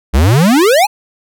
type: exponential sweep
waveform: square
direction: up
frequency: 59.1 to 882 Hz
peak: -7 dBFS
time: 0.13-0.87 s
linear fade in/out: 20 ms
effects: none